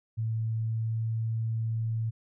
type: tone with pitch glide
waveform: sine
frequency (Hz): 111.9 to 112.61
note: A2 to A2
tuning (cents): +30 to +41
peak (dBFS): -27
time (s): 0.17-2.11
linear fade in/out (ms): 20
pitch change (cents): +11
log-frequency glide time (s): 0.6-1.03
effects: none